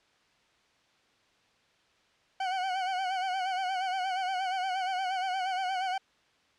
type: tone with vibrato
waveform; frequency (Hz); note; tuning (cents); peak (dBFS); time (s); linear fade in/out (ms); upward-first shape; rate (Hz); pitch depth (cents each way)
40% pulse; 750; F#5; +23; -28; 2.4-5.98; 5; sine; 8.5; 62
effects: white hiss -66 dBFS RMS until 6.58 s + low-pass 4000 Hz 12 dB/octave